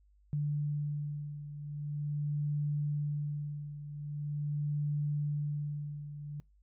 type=beating tone pair; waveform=sine; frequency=146.9 / 147.33 Hz; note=D3 / D3; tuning=+1 / +6 cents; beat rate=0.43 Hz; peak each=-33 / -38 dBFS; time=0.33-6.4 s; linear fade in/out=0 ms; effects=noise-tail reverb RT60 0.2 s tail -23 dB re dry + added 50 Hz sine -62 dBFS peak until 6.62 s